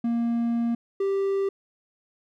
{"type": "tone pair in turn", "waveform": "triangle", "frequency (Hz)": [234, 392.3], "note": ["A#3", "G4"], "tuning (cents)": [7, 1], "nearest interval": "major sixth", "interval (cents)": 894, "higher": "second", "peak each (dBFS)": -20, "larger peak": "neither", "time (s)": [[0.04, 0.75], [1, 1.49]], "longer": "first", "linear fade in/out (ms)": 5, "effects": []}